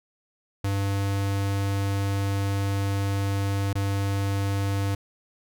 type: tone with dropouts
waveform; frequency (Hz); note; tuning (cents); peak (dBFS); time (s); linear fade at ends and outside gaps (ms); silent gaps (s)
square; 99; G2; +18; -24; 0.64-4.95; 5; 3.731-3.753
effects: none